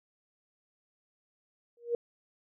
sine tone with exponential growth, 473.2 Hz, A#4, 26 cents sharp, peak -23 dBFS, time 1.77-1.95 s, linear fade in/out 2 ms, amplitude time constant 37 ms, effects none

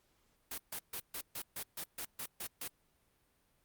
white noise bursts, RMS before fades -41 dBFS, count 11, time 0.51-2.68 s, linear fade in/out 5 ms, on 70 ms, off 140 ms, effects pink hiss -74 dBFS RMS until 3.64 s + Opus 48 kbps

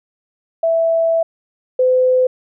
sine tone pair in turn, 659.3 / 509.7 Hz, E5 / C5, 0 / -45 cents, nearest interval major third, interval 445 cents, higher first, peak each -12 / -10 dBFS, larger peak second, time 0.63-1.23 / 1.79-2.27 s, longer first, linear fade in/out 5 ms, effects none

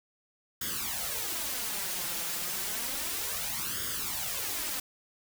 white noise with flanger, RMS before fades -34 dBFS, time 0.61-4.8 s, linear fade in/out 5 ms, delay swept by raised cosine 0.59 to 5.89 ms, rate 0.31 Hz, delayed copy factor +0.75, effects none

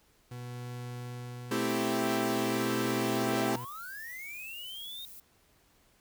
40% pulse tone with tremolo, 122.6 Hz, B2, 12 cents flat, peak -37 dBFS, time 0.31-3.65 s, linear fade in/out 5 ms, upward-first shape sine, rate 0.46 Hz, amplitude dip 45%
sawtooth chord, A minor seventh, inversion none, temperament equal, 220 / 261.6 / 329.6 / 392 Hz, A3 / C4 / E4 / G4, 0 / 0 / 0 / 0 cents, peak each -30 dBFS, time 1.51-3.56 s, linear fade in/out 5 ms
violet noise, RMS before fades -49 dBFS, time 1.69-5.2 s, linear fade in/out 2 ms
triangle linear sweep, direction up, 294.2 to 3729 Hz, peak -39 dBFS, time 3.24-5.05 s, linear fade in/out 0 ms
effects pink hiss -66 dBFS RMS until 6 s

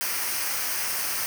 white noise with comb filter, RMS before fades -28 dBFS, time 0.01-1.26 s, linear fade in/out 0 ms, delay 0.27 ms, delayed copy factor -0.6, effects none

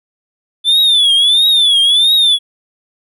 triangle tone with vibrato, 3491 Hz, A7, 14 cents flat, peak -6 dBFS, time 0.64-2.39 s, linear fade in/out 50 ms, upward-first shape triangle, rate 1.5 Hz, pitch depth 160 cents each way, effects none

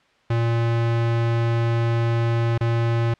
square tone with dropouts, 116.3 Hz, A#2, 4 cents flat, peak -19 dBFS, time 0.3-3.14 s, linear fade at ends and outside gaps 5 ms, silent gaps 2.579-2.608 s, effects white hiss -59 dBFS RMS until 3.19 s + low-pass 3000 Hz 12 dB/octave

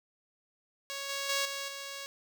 5% pulse tone with level steps, 554.4 Hz, C#5, in tune, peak -25 / -22 / -17 / -24 / -28 dBFS, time 0.9-2.06 s, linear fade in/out 0 ms, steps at 1.09 / 1.29 / 1.45 / 1.68 s, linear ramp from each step 5 ms, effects none

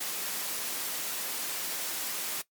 white high-pass noise, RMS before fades -34 dBFS, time 0-2.42 s, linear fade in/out 10 ms, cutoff 210 Hz, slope 12 dB/octave, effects noise-tail reverb RT60 0.1 s tail -18 dB re dry + MP3 96 kbps

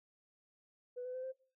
sine tone with pitch steps, 494.6 / 503.8 / 513.2 / 522.8 Hz, B4 / B4 / C5 / C5, +3 / +34 / -34 / -1 cents, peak -39 dBFS, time 0.96-1.324 s, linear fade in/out 20 ms, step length 91 ms, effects noise-tail reverb RT60 0.4 s tail -20 dB re dry + tanh soft clip ceiling -35 dBFS

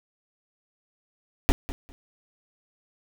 brown noise with echo, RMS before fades -17 dBFS, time 1.49-1.52 s, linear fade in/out 0 ms, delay 200 ms, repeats 2, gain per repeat -15 dB, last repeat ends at 1.92 s, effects none

